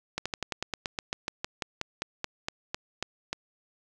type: slowing click train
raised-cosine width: 0.2 ms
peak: -13 dBFS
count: 20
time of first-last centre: 0.18-3.33 s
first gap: 76 ms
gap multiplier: 1.08
effects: none